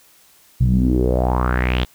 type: tone with low-pass filter sweep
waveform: sawtooth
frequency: 62.1 Hz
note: B1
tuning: 10 cents sharp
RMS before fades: -17 dBFS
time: 0.6-1.85 s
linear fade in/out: 10 ms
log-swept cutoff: 130 to 3600 Hz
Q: 5.1
effects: white hiss -52 dBFS RMS until 1.94 s